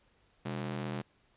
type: ring-modulated tone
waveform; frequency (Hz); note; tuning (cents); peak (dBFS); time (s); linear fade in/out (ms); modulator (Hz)
sawtooth; 164.3; E3; -5; -28; 0.45-1.02; 10; 37.6
effects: pink hiss -69 dBFS RMS until 1.36 s + resampled to 8000 Hz